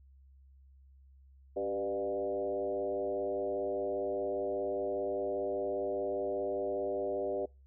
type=tone with frequency modulation; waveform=sine; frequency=493.9 Hz; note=B4; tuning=in tune; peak=-31 dBFS; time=1.56-7.46 s; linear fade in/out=10 ms; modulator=105 Hz; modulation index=1.5; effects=noise-tail reverb RT60 0.3 s tail -26 dB re dry + added 67 Hz sine -56 dBFS peak until 7.66 s